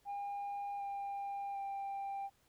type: tone with pitch steps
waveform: sine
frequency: 807 / 799.1 / 791.3 Hz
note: G#5 / G5 / G5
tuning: -50 / +33 / +16 cents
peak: -36 dBFS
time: 0.05-2.3 s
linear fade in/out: 50 ms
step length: 750 ms
effects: tanh soft clip ceiling -37 dBFS + pink hiss -72 dBFS RMS until 2.48 s